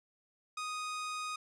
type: tone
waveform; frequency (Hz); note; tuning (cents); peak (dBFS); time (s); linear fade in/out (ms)
sawtooth; 1244.5; D#6; 0; -33; 0.57-1.36; 5
effects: resampled to 22050 Hz